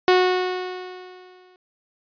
sawtooth tone with exponential decay, 366.3 Hz, F#4, 17 cents flat, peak -8 dBFS, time 0.08-1.56 s, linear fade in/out 1 ms, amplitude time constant 320 ms, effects resampled to 11025 Hz

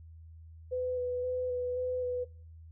sine tone with vibrato, 500 Hz, B4, 21 cents sharp, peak -30 dBFS, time 0.71-2.25 s, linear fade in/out 20 ms, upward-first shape square, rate 1.9 Hz, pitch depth 14 cents each way, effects noise-tail reverb RT60 0.5 s tail -23 dB re dry + added 81 Hz sine -48 dBFS peak until 2.71 s

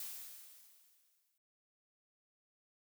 blue noise with exponential decay, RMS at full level -43 dBFS, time 0-1.38 s, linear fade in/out 2 ms, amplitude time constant 300 ms, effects none

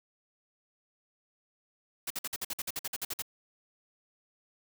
white noise bursts, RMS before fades -35 dBFS, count 14, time 2.07-3.222 s, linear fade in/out 5 ms, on 34 ms, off 52 ms, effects none

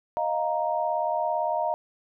sine chord, Eb suspended second, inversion none, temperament just, 622.3 / 700 / 933.4 Hz, Eb5 / F5 / Bb5, 0 / +4 / +2 cents, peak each -28 dBFS, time 0.17-1.74 s, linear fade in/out 0 ms, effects none

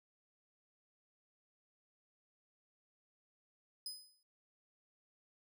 sawtooth tone with exponential decay, 5020 Hz, D#8, 15 cents sharp, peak -37 dBFS, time 3.86-4.23 s, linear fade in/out 2 ms, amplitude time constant 79 ms, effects noise-tail reverb RT60 0.4 s tail -22 dB re dry

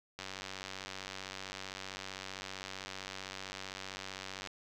click train, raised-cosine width 0.2 ms, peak -24 dBFS, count 410, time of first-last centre 0.19-4.473 s, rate 95.5 Hz, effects none

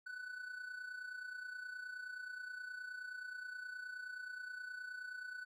triangle tone with amplitude modulation, 1494 Hz, F#6, 16 cents sharp, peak -40 dBFS, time 0.06-5.45 s, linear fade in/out 10 ms, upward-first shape sine, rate 29.5 Hz, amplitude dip 60%, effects none

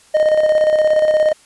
triangle tone with tremolo, 617 Hz, D#5, 15 cents flat, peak -7 dBFS, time 0.14-1.33 s, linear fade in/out 10 ms, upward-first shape square, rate 17 Hz, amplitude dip 45%, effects white hiss -49 dBFS RMS until 1.45 s + resampled to 24000 Hz

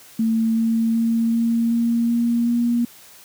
sine tone with pitch steps, 224.7 / 226.8 / 228.9 / 231 / 233.2 / 235.3 / 237.5 Hz, A3 / A#3 / A#3 / A#3 / A#3 / A#3 / A#3, +37 / -47 / -31 / -16 / +1 / +16 / +33 cents, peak -16 dBFS, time 0.19-2.85 s, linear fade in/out 5 ms, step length 380 ms, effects white hiss -46 dBFS RMS until 3.24 s + high-pass 60 Hz 12 dB/octave

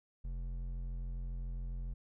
sine tone with hard clipping, 43.65 Hz, F1, in tune, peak -39 dBFS, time 0.24-1.94 s, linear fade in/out 10 ms, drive 8 dB, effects none

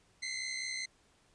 20% pulse tone pair together, 2036 / 2101 Hz, C7 / C7, -48 / +7 cents, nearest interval minor second, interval 55 cents, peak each -34 / -34 dBFS, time 0.22-0.86 s, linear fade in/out 10 ms, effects pink hiss -68 dBFS RMS until 1.34 s + resampled to 22050 Hz

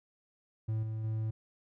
triangle tone with level steps, 110 Hz, A2, in tune, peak -28 / -32 / -29 dBFS, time 0.68-1.31 s, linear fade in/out 10 ms, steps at 0.83 / 1.04 s, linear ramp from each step 2 ms, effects none

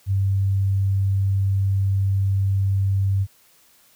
sine tone, 97.6 Hz, G2, 7 cents flat, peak -17 dBFS, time 0.06-3.27 s, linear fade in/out 50 ms, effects white hiss -56 dBFS RMS until 3.95 s

